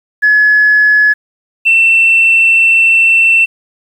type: tone pair in turn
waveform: sine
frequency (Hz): 1700 / 2687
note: G#6 / E7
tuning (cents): +40 / +33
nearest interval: minor sixth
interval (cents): 793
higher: second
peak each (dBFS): -4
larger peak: neither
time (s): 0.22-1.14 / 1.65-3.46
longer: second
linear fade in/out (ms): 20
effects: tanh soft clip ceiling 0 dBFS + 7-bit